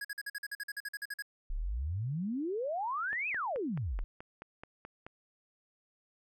square tone bursts, 1661.2 Hz, G#6, in tune, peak -37 dBFS, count 15, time 0.01-1.223 s, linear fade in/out 5 ms, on 37 ms, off 47 ms
sine exponential two-way sweep, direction up then down, 30.69 to 2637 to 30.69 Hz, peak -32 dBFS, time 1.5-4.04 s, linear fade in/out 0 ms, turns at 3.29 s
click train, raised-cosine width 0.5 ms, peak -30 dBFS, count 10, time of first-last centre 3.13-5.065 s, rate 4.65 Hz
effects none

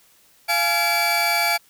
30% pulse tone cluster, 692 / 843 / 2310 Hz, F5 / G#5 / D7, -16 / +26 / -29 cents, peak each -21 / -22 / -18 dBFS, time 0.48-1.58 s, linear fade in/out 20 ms, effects white hiss -56 dBFS RMS until 1.69 s

